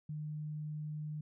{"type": "tone", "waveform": "sine", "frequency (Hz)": 151.8, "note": "D#3", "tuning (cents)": -42, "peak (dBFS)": -38, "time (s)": [0.09, 1.21], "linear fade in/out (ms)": 5, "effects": []}